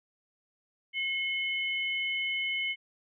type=tone pair together; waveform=sine; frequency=2167 / 3026 Hz; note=C#7 / F#7; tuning=-40 / +38 cents; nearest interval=tritone; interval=578 cents; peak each=-30 / -34 dBFS; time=0.93-2.76 s; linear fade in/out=50 ms; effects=none